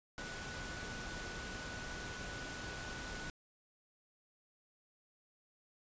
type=tone in noise; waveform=sine; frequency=1480 Hz; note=F#6; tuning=in tune; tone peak=-48 dBFS; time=0.18-3.3 s; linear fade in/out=0 ms; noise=pink; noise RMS=-45 dBFS; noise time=0.18-3.3 s; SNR=-6 dB; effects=resampled to 16000 Hz